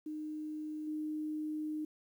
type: tone with level steps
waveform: sine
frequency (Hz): 306.8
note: D#4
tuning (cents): -24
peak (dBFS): -38 / -35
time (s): 0.06-1.85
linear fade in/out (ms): 5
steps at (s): 0.87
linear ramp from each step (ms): 5
effects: 11-bit